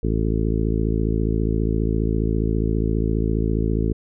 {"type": "harmonic tone", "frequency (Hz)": 54.8, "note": "A1", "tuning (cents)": -6, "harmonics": [1, 2, 3, 4, 5, 6, 7, 8], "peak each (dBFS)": [-22, -25, -27, -28, -29, -30, -30, -31], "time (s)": [0.03, 3.93], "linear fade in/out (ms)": 5, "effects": []}